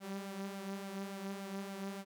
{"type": "tone with flanger", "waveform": "sawtooth", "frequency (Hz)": 196, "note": "G3", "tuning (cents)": 0, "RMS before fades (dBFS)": -43, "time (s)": [0, 2.05], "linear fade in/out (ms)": 50, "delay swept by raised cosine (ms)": [1.3, 5.3], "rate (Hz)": 3.5, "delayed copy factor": 0.5, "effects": []}